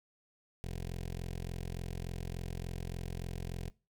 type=tone with notch filter; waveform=15% pulse; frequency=43.45 Hz; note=F1; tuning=8 cents flat; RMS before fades=-40 dBFS; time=0.64-3.7 s; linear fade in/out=0 ms; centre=1200 Hz; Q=0.99; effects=noise-tail reverb RT60 0.3 s tail -22 dB re dry